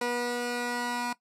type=tone pair together; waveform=15% pulse; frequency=242.3 / 485 Hz; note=B3 / B4; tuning=-33 / -31 cents; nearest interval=octave; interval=1202 cents; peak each=-26 / -25 dBFS; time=0.01-1.13 s; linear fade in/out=5 ms; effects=noise-tail reverb RT60 0.1 s tail -18 dB re dry + low-pass 11000 Hz 12 dB/octave